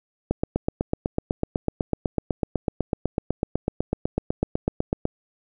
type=click train; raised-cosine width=2 ms; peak=-8 dBFS; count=39; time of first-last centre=0.31-5.054 s; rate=8.01 Hz; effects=none